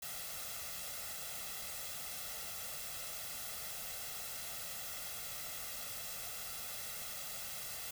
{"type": "noise with comb filter", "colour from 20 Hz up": "white", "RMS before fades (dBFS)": -44, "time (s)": [0.02, 7.91], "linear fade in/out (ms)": 5, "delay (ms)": 1.5, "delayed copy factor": 0.7, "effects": []}